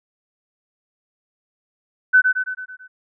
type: tone with echo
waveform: sine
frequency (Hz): 1510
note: F#6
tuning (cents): +35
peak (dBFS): -8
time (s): 2.13-2.22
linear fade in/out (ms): 20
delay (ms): 110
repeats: 6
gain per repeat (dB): -5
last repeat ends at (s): 2.88
effects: none